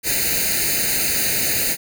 white noise with comb filter, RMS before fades -20 dBFS, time 0.03-1.77 s, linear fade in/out 50 ms, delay 0.45 ms, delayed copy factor +0.95, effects none

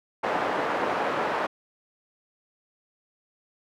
pink band-pass noise, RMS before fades -27 dBFS, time 0.23-1.47 s, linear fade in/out 10 ms, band 470 to 1300 Hz, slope 12 dB/octave, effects none

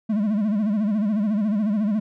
triangle tone with vibrato, 210 Hz, G#3, 19 cents sharp, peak -17 dBFS, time 0.09-2 s, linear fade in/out 10 ms, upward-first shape sine, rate 14 Hz, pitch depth 110 cents each way, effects none

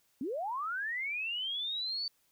sine linear sweep, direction up, 230 to 4575 Hz, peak -33 dBFS, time 0.21-2.08 s, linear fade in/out 2 ms, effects white hiss -72 dBFS RMS until 2.31 s

